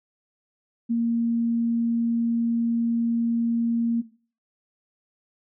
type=tone; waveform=sine; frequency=232.5 Hz; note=A#3; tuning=4 cents flat; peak=-20 dBFS; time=0.89-4.02 s; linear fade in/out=20 ms; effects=noise-tail reverb RT60 0.4 s tail -17 dB re dry